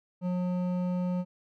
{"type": "tone with hard clipping", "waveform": "sine", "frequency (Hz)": 180, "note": "F#3", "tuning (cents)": -47, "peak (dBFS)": -29, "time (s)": [0.21, 1.25], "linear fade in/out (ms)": 50, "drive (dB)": 10, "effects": []}